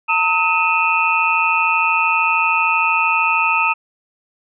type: tone cluster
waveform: sine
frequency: 909 / 1276 / 2492 / 2665 Hz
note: A#5 / D#6 / D#7 / E7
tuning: -44 / +43 / +2 / +18 cents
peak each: -19 dBFS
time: 0.08-3.74 s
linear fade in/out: 20 ms
effects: none